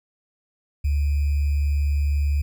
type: tone with sample-and-hold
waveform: sine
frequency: 72.1 Hz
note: D2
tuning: 31 cents flat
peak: -18 dBFS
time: 0.84-2.42 s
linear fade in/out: 10 ms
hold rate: 2450 Hz
effects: none